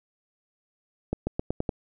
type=accelerating click train; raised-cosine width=2 ms; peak=-13 dBFS; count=6; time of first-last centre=1.13-1.692 s; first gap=140 ms; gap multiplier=0.89; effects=none